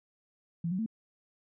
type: tone with pitch steps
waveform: sine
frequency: 168.5 / 185 / 223.4 Hz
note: E3 / F#3 / A3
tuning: +38 / 0 / +27 cents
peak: -29 dBFS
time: 0.64-0.862 s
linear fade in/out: 5 ms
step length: 74 ms
effects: none